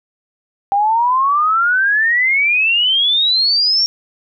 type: exponential sweep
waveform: sine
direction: up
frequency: 787 to 5588 Hz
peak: -11 dBFS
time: 0.72-3.86 s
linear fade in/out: 0 ms
effects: none